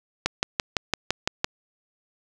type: click train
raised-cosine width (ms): 0.2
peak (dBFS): -4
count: 8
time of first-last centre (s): 0.26-1.444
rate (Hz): 5.91
effects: none